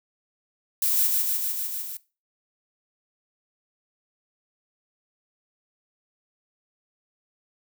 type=noise with echo; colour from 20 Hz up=violet; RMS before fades=-23 dBFS; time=0.82-1.07 s; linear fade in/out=2 ms; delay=150 ms; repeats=6; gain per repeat=-2 dB; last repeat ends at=1.97 s; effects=noise-tail reverb RT60 0.3 s tail -19 dB re dry